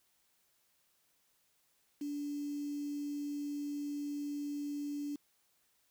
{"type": "tone with quantisation", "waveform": "sine", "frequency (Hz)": 289.6, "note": "D4", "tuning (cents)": -24, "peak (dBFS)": -36, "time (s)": [2.01, 5.16], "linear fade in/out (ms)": 5, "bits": 9, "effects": ["white hiss -74 dBFS RMS until 5.9 s"]}